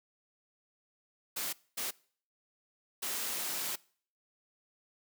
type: noise bursts at uneven times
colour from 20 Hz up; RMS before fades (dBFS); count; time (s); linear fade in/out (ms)
white; -36; 3; 1.36-1.53 / 1.77-1.91 / 3.02-3.76; 10
effects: noise-tail reverb RT60 0.5 s tail -23 dB re dry + high-pass 200 Hz 12 dB/octave